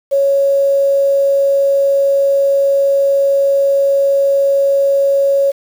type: tone with quantisation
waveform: sine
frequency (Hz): 554.4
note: C#5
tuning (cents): 0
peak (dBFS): -9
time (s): 0.11-5.52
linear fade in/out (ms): 20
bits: 6
effects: none